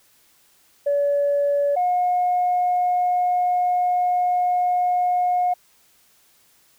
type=tone pair in turn; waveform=sine; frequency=571 / 719.4 Hz; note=D5 / F#5; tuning=-49 / -49 cents; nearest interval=major third; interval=400 cents; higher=second; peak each=-16 dBFS; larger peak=neither; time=0.86-1.76 / 1.76-5.54 s; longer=second; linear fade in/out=10 ms; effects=tanh soft clip ceiling -13 dBFS + white hiss -58 dBFS RMS until 6.78 s